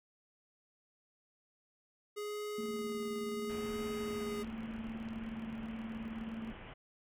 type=tone with vibrato; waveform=square; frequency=415.3 Hz; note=G#4; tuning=in tune; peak=-39 dBFS; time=2.16-4.44 s; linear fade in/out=20 ms; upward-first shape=sine; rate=0.75 Hz; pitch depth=13 cents each way
type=tone with tremolo; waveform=sine; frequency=224.2 Hz; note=A3; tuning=33 cents sharp; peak=-38 dBFS; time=2.58-6.52 s; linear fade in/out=5 ms; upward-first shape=square; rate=19 Hz; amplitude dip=45%
type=low-pass noise; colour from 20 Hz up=pink; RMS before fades=-50 dBFS; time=3.49-6.74 s; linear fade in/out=10 ms; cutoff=3200 Hz; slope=96 dB/octave
type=clicks; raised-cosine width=0.2 ms; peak=-39 dBFS; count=3; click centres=3.518 / 4.445 / 5.087 s
effects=none